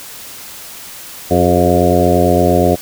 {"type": "harmonic tone with a mistuned harmonic", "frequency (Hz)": 88.7, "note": "F2", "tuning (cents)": 27, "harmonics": [1, 2, 3, 4, 5, 6, 7, 8], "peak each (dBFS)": [-17, -17, -17, -17, -17, -17, -17, -17], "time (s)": [1.3, 2.76], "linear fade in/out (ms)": 20, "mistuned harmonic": 5, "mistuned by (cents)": -47, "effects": ["white hiss -32 dBFS RMS until 2.81 s"]}